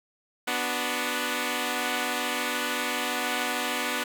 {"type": "chord", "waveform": "5% pulse", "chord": "B minor", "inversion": "none", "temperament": "equal", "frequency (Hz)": [246.9, 293.7, 370], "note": ["B3", "D4", "F#4"], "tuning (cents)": [0, 0, 0], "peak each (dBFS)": [-18, -20, -23], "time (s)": [0.47, 4.04], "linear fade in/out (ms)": 10, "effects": []}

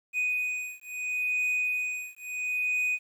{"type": "beating tone pair", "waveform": "triangle", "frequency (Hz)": [2489, 2489.74], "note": ["D#7", "D#7"], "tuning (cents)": [0, 1], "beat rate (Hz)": 0.74, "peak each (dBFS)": -29, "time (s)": [0.13, 2.99], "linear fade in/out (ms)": 50, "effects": ["10-bit"]}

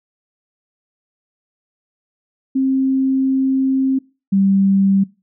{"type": "tone pair in turn", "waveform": "sine", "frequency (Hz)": [265.7, 195.21], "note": ["C4", "G3"], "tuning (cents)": [27, -7], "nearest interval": "perfect fourth", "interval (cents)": 534, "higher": "first", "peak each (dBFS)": [-13, -11], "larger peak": "second", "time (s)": [[2.55, 3.99], [4.32, 5.04]], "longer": "first", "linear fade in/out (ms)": 10, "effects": ["noise-tail reverb RT60 0.3 s tail -22 dB re dry"]}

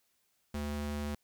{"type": "ring-modulated tone", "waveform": "square", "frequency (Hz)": 147.1, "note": "D3", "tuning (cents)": 3, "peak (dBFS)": -32, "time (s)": [0.54, 1.15], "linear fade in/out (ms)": 5, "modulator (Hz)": 70.6, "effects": ["white hiss -75 dBFS RMS until 1.23 s"]}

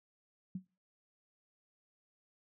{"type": "tone with exponential decay", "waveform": "sine", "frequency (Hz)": 185, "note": "F#3", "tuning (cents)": 0, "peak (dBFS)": -34, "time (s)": [0.55, 0.67], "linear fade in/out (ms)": 5, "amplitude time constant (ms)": 24, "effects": ["noise-tail reverb RT60 0.3 s tail -22 dB re dry"]}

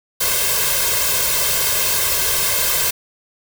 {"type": "noise with comb filter", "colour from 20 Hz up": "white", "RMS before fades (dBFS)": -18, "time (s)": [0.2, 2.91], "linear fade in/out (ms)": 10, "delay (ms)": 1.9, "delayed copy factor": 0.95, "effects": []}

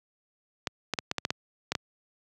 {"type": "clicks", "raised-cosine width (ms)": 0.2, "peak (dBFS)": -10, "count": 9, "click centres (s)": [0.672, 0.937, 0.988, 1.114, 1.183, 1.251, 1.305, 1.72, 1.752], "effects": ["high-pass 100 Hz 12 dB/octave"]}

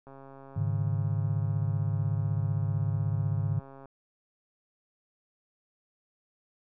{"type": "click train", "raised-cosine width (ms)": 1, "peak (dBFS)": -35, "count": 516, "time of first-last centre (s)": [0.07, 3.857], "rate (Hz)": 136}
{"type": "chord", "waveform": "sine", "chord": "Ab suspended fourth", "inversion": "none", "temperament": "equal with one note detuned", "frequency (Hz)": [103.83, 138.59, 154.49], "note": ["Ab2", "Db3", "Eb3"], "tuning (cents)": [0, 0, -12], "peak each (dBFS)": [-28, -32, -32], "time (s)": [0.56, 3.6], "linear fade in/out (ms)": 10}
{"effects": []}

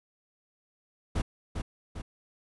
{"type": "noise with echo", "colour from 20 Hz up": "brown", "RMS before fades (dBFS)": -28, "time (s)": [1.15, 1.22], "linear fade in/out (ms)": 10, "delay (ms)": 400, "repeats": 2, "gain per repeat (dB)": -5, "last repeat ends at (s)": 2.02, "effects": ["resampled to 24000 Hz"]}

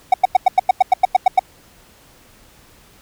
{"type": "tone bursts", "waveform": "triangle", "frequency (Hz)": 749, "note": "F#5", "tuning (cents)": 21, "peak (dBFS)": -4, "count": 12, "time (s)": [0.12, 1.394], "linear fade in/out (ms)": 5, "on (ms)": 20, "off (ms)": 94, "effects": ["pink hiss -49 dBFS RMS until 3.01 s"]}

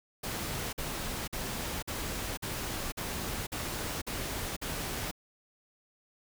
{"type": "noise bursts", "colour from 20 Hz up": "pink", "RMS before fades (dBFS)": -36, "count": 9, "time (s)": [0.23, 5.114], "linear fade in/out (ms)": 10, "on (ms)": 500, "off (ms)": 48, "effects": []}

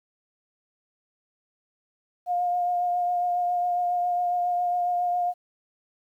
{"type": "tone with vibrato", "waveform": "sine", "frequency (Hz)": 710, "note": "F5", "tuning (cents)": 28, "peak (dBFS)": -22, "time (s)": [2.26, 5.34], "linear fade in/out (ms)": 50, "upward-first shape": "triangle", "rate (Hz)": 7.3, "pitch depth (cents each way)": 20, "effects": ["10-bit"]}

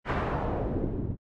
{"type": "noise with low-pass filter sweep", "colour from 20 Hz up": "pink", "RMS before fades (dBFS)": -30, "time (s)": [0.05, 1.17], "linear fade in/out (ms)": 50, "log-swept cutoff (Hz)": [1700, 210], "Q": 1.3, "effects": ["AAC 32 kbps"]}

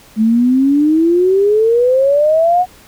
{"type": "exponential sweep", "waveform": "sine", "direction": "up", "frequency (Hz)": [213.5, 740], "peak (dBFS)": -8, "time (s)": [0.16, 2.66], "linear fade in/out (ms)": 50, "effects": ["pink hiss -43 dBFS RMS until 2.87 s"]}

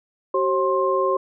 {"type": "tone cluster", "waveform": "sine", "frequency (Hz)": [380.3, 537, 1057], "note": ["F#4", "C5", "C6"], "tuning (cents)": [48, 45, 17], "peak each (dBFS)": -22, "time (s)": [0.34, 1.17], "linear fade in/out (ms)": 5, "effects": []}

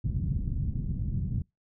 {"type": "low-pass noise", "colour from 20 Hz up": "white", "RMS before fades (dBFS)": -30, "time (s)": [0.04, 1.42], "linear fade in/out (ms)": 5, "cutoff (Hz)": 160, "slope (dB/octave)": 24, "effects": ["noise-tail reverb RT60 0.2 s tail -25 dB re dry"]}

